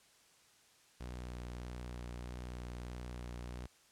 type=tone with vibrato; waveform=sawtooth; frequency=60.8 Hz; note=B1; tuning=26 cents flat; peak=-39 dBFS; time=1-3.67 s; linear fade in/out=10 ms; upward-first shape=sine; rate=1.6 Hz; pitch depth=17 cents each way; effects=white hiss -66 dBFS RMS until 3.91 s + low-pass 9000 Hz 12 dB/octave